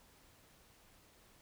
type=silence; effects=pink hiss -65 dBFS RMS until 1.41 s